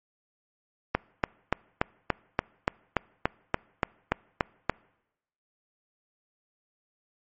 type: click train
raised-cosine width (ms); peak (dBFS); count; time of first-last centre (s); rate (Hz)
0.5; -7; 14; 0.95-4.696; 3.47
effects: noise-tail reverb RT60 0.9 s tail -25 dB re dry + MP3 32 kbps